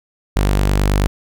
sawtooth tone, 49.32 Hz, G1, 11 cents sharp, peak -9 dBFS, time 0.36-1.07 s, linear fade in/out 0 ms, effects none

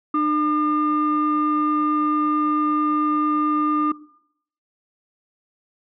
sine tone pair together, 301.5 / 1206 Hz, D4 / D6, +46 / +46 cents, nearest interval 2 octaves, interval 2400 cents, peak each -19 dBFS, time 0.14-3.92 s, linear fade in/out 5 ms, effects noise-tail reverb RT60 0.7 s tail -20 dB re dry + tanh soft clip ceiling -12 dBFS

